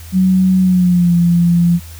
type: tone with pitch glide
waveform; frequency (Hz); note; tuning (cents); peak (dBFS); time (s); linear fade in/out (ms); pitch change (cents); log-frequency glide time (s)
sine; 186.7 to 172.2; F#3 to F3; +16 to -24; -8; 0.12-1.8; 50; -140; 0.6-1.14
effects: added 82 Hz sine -31 dBFS peak until 1.99 s + white hiss -39 dBFS RMS until 1.99 s